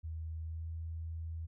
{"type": "tone with pitch glide", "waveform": "sine", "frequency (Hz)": [80.3, 81.61], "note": ["E2", "E2"], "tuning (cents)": [-45, -17], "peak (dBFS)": -38, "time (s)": [0.03, 1.47], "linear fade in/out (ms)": 20, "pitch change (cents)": 28, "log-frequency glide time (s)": [0.43, 0.67], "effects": []}